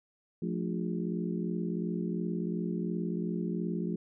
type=harmonic tone with a mistuned harmonic; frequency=58.5 Hz; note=A#1; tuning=7 cents sharp; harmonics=3 / 4 / 5 / 6 / 7; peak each=-33 / -36 / -41 / -38 / -43 dBFS; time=0.42-3.96 s; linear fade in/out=5 ms; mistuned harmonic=4; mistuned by=-120 cents; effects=none